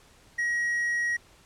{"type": "tone", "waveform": "triangle", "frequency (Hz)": 1900, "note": "A#6", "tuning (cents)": 33, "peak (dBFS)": -23, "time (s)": [0.38, 1.17], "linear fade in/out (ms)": 10, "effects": ["pink hiss -57 dBFS RMS until 1.45 s", "low-pass 10000 Hz 12 dB/octave"]}